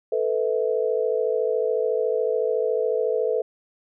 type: chord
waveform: sine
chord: A suspended second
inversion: none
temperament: equal with one note detuned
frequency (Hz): 440 / 493.9 / 646.8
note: A4 / B4 / E5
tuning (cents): 0 / 0 / -33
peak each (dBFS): -23 / -24 / -29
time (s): 0.12-3.42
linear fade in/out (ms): 5
effects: none